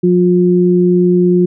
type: tone pair together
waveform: sine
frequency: 179.08 / 356.2 Hz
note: F3 / F4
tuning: +44 / +34 cents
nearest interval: octave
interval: 1190 cents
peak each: -10 dBFS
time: 0.03-1.46 s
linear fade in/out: 10 ms
effects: none